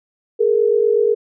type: tone pair together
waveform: sine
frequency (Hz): 418 / 466.2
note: G#4 / A#4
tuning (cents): +11 / 0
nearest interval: major second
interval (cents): 189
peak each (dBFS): -15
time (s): 0.39-1.15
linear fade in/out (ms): 20
effects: none